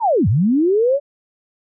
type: linear two-way sweep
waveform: sine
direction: down then up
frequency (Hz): 976 to 87.31 to 582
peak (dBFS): -12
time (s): 0-1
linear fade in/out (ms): 50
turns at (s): 0.28
effects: none